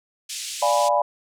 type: band-pass noise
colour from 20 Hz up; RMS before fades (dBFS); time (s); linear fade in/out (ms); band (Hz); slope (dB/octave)
white; -32; 0.29-0.89; 10; 2500 to 8700; 24
type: chord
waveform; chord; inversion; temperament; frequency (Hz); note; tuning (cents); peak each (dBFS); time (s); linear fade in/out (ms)
sine; D diminished seventh; none; equal; 587.3 / 698.5 / 830.6 / 987.8; D5 / F5 / Ab5 / Cb6; 0 / 0 / 0 / 0; -21 / -24 / -23 / -22; 0.62-1.02; 5
effects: none